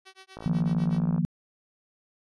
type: tone with tremolo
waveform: 5% pulse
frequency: 380.5 Hz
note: F#4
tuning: 48 cents sharp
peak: -34 dBFS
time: 0.05-1.03 s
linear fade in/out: 20 ms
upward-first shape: sine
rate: 8.1 Hz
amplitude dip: 100%
type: click train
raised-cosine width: 1 ms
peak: -25 dBFS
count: 46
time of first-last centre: 0.37-1.181 s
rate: 55.5 Hz
type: chord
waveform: sine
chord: Eb suspended second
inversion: none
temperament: equal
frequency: 155.56 / 174.61 / 233.1 Hz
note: Eb3 / F3 / Bb3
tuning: 0 / 0 / 0 cents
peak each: -27 / -25 / -31 dBFS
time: 0.46-1.25 s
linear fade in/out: 0 ms
effects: resampled to 22050 Hz